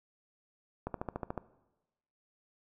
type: click train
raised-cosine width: 1 ms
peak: -21 dBFS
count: 8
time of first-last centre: 0.87-1.377 s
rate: 13.8 Hz
effects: noise-tail reverb RT60 1.0 s tail -18 dB re dry